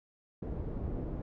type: low-pass noise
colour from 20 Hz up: pink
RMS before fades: -37 dBFS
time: 0.42-1.22 s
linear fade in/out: 5 ms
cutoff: 400 Hz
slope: 12 dB/octave
effects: none

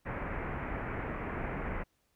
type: low-pass noise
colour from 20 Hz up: pink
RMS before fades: -37 dBFS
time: 0.05-1.84 s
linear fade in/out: 20 ms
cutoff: 2300 Hz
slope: 48 dB/octave
effects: pink hiss -75 dBFS RMS until 2.15 s

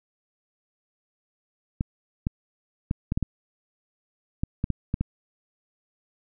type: clicks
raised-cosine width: 5 ms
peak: -12 dBFS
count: 11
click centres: 1.809 / 2.269 / 2.911 / 3.121 / 3.175 / 3.227 / 4.435 / 4.641 / 4.703 / 4.941 / 5.01 s
effects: none

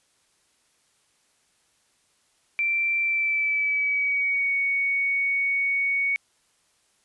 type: tone with pitch glide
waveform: sine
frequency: 2349 to 2230 Hz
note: D7 to C#7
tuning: 0 to +10 cents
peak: -21 dBFS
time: 2.59-6.16 s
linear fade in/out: 0 ms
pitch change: -90 cents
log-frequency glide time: 3-4.54 s
effects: white hiss -66 dBFS RMS until 7.04 s + resampled to 24000 Hz

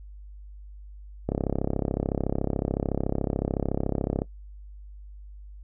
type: click train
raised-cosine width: 2 ms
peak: -12 dBFS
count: 100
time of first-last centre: 1.29-4.219 s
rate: 33.8 Hz
effects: noise-tail reverb RT60 0.1 s tail -19 dB re dry + added 50 Hz sine -41 dBFS peak until 5.63 s

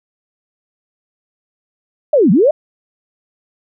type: linear two-way sweep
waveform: sine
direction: down then up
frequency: 638 to 160 to 638 Hz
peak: -7 dBFS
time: 2.13-2.51 s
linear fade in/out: 5 ms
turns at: 2.31 s
effects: none

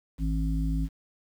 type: harmonic tone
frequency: 53.6 Hz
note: A1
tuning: 45 cents flat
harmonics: 1 / 3 / 5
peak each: -26 / -31 / -33 dBFS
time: 0.18-0.89 s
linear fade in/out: 50 ms
effects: 9-bit

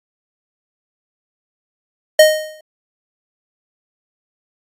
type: tone with exponential decay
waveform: square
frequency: 620 Hz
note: D#5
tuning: 6 cents flat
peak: -3 dBFS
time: 2.19-2.61 s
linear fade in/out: 5 ms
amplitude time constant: 90 ms
effects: AAC 48 kbps

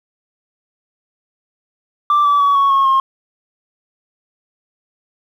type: tone with pitch steps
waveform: sine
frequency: 1174.7 / 1153.2 / 1132.1 / 1111.3 / 1091 / 1071 Hz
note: D6 / D6 / C#6 / C#6 / C#6 / C6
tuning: 0 / -32 / +36 / +4 / -28 / +40 cents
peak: -8 dBFS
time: 2.1-3 s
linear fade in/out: 2 ms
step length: 150 ms
effects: tanh soft clip ceiling -8 dBFS + 8-bit

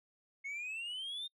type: exponential sweep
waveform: sine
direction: up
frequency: 2173 to 3686 Hz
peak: -36 dBFS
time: 0.44-1.28 s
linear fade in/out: 20 ms
effects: noise-tail reverb RT60 0.1 s tail -25 dB re dry + tanh soft clip ceiling -38 dBFS

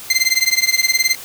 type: tone with tremolo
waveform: 20% pulse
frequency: 2079 Hz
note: C7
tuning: 12 cents flat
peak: -4 dBFS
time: 0.1-1.15 s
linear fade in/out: 2 ms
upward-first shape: triangle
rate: 19 Hz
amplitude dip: 100%
effects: white hiss -34 dBFS RMS until 1.24 s

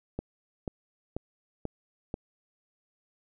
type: click train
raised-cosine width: 2 ms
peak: -19 dBFS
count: 5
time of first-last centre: 0.19-2.141 s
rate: 2.05 Hz
effects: none

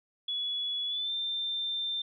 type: tone with pitch glide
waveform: sine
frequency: 3395 to 3580 Hz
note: G#7 to A7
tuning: +37 to +29 cents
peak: -30 dBFS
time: 0.28-2.02 s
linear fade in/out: 5 ms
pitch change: +92 cents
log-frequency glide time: 0.87-1.12 s
effects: none

